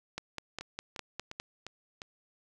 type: two click trains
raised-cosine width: 0.2 ms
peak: -19 / -24 dBFS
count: 7 / 5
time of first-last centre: 0.18-1.4 / 0.61-2.018 s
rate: 4.92 / 2.84 Hz
effects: none